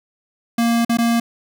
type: tone with dropouts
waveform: square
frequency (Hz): 233.1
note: A#3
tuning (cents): 0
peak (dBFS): -15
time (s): 0.58-1.2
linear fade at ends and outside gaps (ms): 5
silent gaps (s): 0.849-0.894 / 0.972-0.985
effects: none